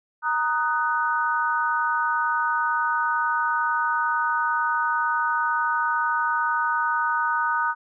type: chord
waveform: sine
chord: D# minor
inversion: second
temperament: just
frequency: 933.4 / 1244.5 / 1493.4 Hz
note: A#5 / D#6 / F#6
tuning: +2 / 0 / +16 cents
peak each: -25 dBFS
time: 0.22-7.75 s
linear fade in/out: 50 ms
effects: none